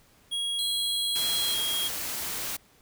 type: tone with pitch glide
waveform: square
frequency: 3300 to 3268 Hz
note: G#7 to G#7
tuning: -12 to -29 cents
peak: -28 dBFS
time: 0.31-1.89 s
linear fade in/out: 20 ms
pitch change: -17 cents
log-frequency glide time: 1.4-1.54 s
type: tone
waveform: sawtooth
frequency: 4108 Hz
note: C8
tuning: 33 cents flat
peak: -28 dBFS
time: 0.59-1.54 s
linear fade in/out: 0 ms
type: noise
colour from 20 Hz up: white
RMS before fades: -33 dBFS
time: 1.15-2.57 s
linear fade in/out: 10 ms
effects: pink hiss -60 dBFS RMS until 2.81 s